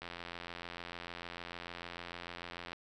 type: click train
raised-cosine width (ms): 0.3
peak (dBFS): -27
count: 236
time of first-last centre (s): 0.02-2.73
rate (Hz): 86.7
effects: none